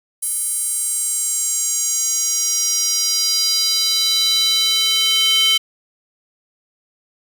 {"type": "tone with high-pass filter sweep", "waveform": "square", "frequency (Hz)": 440, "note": "A4", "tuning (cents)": 0, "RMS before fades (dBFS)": -18, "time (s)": [0.22, 5.58], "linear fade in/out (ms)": 10, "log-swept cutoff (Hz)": [9900, 3000], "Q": 4.6, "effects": []}